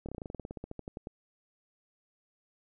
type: slowing click train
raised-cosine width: 2 ms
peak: -26 dBFS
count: 19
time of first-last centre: 0.06-1.071 s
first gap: 27 ms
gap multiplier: 1.08
effects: none